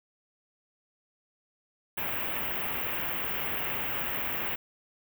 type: band-stop noise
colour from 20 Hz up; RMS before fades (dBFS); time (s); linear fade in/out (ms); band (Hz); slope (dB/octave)
white; -32; 1.97-4.56; 10; 3000 to 15000; 48
effects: none